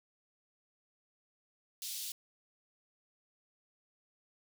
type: high-pass noise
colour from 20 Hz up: pink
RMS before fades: -41 dBFS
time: 1.82-2.12 s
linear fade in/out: 2 ms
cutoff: 3500 Hz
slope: 24 dB/octave
effects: none